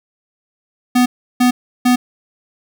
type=tone bursts; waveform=square; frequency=248.1 Hz; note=B3; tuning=8 cents sharp; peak=-10 dBFS; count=3; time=0.95-1.96 s; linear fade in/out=10 ms; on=110 ms; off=340 ms; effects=none